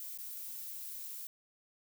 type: noise with dropouts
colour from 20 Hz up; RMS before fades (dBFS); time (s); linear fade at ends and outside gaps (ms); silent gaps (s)
violet; -44; 0-1.27; 1; 0.176-0.186
effects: none